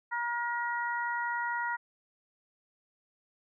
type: harmonic tone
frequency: 475.5 Hz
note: A#4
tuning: 34 cents sharp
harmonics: 2 / 3 / 4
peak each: -33 / -35 / -36 dBFS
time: 0.11-1.77 s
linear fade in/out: 20 ms
effects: none